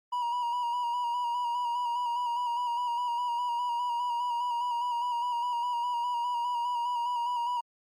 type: tone with vibrato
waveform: triangle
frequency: 963 Hz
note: B5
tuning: 44 cents flat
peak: -26 dBFS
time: 0.12-7.61 s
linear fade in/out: 10 ms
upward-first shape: square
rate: 4.9 Hz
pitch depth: 31 cents each way
effects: Opus 48 kbps